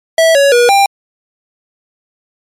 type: tone with pitch steps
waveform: square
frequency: 653 / 560 / 481.8 / 794 Hz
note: E5 / C#5 / B4 / G5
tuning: -17 / +18 / -43 / +22 cents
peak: -6 dBFS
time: 0.18-0.86 s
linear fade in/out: 2 ms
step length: 170 ms
effects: low-pass 11000 Hz 12 dB/octave + MP3 96 kbps